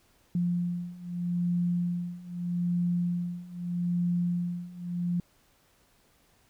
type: beating tone pair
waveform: sine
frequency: 174.61 / 175.41 Hz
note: F3 / F3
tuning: 0 / +8 cents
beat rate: 0.8 Hz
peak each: -31 / -29 dBFS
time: 0.35-5.2 s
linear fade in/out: 2 ms
effects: pink hiss -65 dBFS RMS until 6.49 s